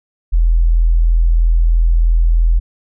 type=tone; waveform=sine; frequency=41.55 Hz; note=E1; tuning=15 cents sharp; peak=-8 dBFS; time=0.32-2.6 s; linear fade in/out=20 ms; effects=none